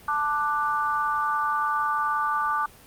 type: chord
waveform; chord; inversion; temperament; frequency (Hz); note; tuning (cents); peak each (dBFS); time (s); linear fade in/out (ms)
sine; D major; second; equal with one note detuned; 880 / 1180.1 / 1480; A5 / D6 / F#6; 0 / +8 / 0; -28 / -24 / -30; 0.08-2.66; 5
effects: pink hiss -50 dBFS RMS until 2.86 s + Opus 32 kbps